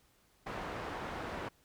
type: low-pass noise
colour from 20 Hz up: white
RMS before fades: -41 dBFS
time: 0.46-1.49 s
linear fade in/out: 10 ms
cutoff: 1200 Hz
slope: 12 dB/octave
effects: pink hiss -69 dBFS RMS until 1.64 s